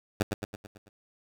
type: tone with echo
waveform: 10% pulse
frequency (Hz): 103.83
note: G#2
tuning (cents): 0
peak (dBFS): -14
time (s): 0.2-0.23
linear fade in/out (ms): 5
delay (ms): 110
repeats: 6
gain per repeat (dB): -5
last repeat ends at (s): 0.89
effects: none